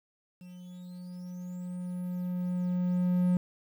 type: tone with level ramp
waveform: triangle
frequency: 179.6 Hz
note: F3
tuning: 49 cents sharp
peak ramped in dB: -43 to -20 dBFS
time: 0.41-3.37 s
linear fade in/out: 2 ms
effects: 10-bit